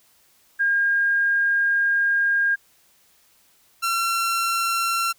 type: tone pair in turn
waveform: sine / sawtooth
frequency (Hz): 1616 / 1358.9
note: G#6 / F6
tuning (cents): -48 / -48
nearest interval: minor third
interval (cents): 300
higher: first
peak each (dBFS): -17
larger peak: neither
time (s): 0.59-2.56 / 3.82-5.13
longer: first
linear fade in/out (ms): 20
effects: white hiss -59 dBFS RMS until 5.18 s